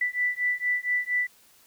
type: beating tone pair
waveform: sine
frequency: 1975.5 / 1979.8 Hz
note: B6 / B6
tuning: 0 / +4 cents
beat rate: 4.3 Hz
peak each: -27 dBFS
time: 0.01-1.27 s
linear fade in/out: 5 ms
effects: white hiss -58 dBFS RMS until 1.66 s